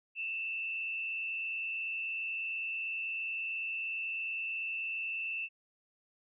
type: tone with frequency modulation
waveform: sine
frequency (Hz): 2664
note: E7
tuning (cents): +18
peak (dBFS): -34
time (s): 0.15-5.49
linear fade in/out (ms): 50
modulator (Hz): 89.1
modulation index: 0.75
effects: none